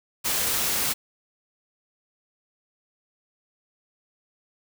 white noise, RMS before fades -25 dBFS, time 0.24-0.94 s, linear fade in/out 20 ms, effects none

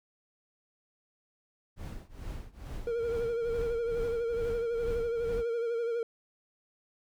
brown noise with tremolo, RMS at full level -37 dBFS, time 1.76-5.44 s, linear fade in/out 50 ms, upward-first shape triangle, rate 2.3 Hz, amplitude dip 95%
triangle tone with vibrato, 466.2 Hz, A#4, in tune, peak -27 dBFS, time 2.87-6.03 s, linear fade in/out 2 ms, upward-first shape sine, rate 12 Hz, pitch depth 43 cents each way
effects none

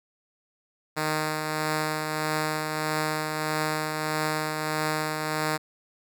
5% pulse tone with tremolo, 154.7 Hz, D#3, 10 cents flat, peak -13 dBFS, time 0.96-5.58 s, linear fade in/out 20 ms, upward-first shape triangle, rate 1.6 Hz, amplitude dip 40%, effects none

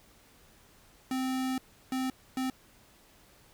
square tone bursts at uneven times, 260 Hz, C4, 11 cents flat, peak -30 dBFS, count 3, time 1.11-1.58 / 1.92-2.1 / 2.37-2.5 s, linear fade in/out 2 ms, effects pink hiss -60 dBFS RMS until 3.53 s

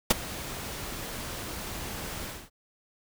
pink noise with ADSR envelope, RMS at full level -17 dBFS, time 0.1-2.5 s, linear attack 8 ms, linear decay 20 ms, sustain -20 dB, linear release 240 ms, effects none

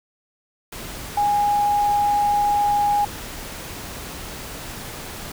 sine tone in noise, 823 Hz, G#5, 16 cents flat, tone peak -16 dBFS, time 1.17-3.05 s, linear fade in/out 5 ms, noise pink, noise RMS -34 dBFS, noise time 0.72-5.32 s, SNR +15 dB, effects none

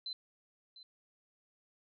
sine tone with echo, 4055 Hz, B7, 45 cents sharp, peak -38 dBFS, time 0.06-0.13 s, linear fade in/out 2 ms, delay 700 ms, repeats 1, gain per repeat -14 dB, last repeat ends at 0.83 s, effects none

